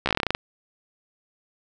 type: slowing click train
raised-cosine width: 0.3 ms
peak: -6 dBFS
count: 12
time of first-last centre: 0.06-0.349 s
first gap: 14 ms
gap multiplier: 1.12
effects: none